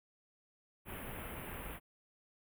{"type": "band-stop noise", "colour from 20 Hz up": "pink", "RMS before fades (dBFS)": -45, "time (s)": [0.85, 1.8], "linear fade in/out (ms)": 50, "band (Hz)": [3000, 10000], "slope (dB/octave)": 48, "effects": []}